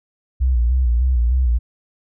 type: tone with vibrato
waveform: sine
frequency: 61.4 Hz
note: B1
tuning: 9 cents flat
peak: -13 dBFS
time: 0.4-1.59 s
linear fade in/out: 20 ms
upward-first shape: square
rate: 3.3 Hz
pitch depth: 75 cents each way
effects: none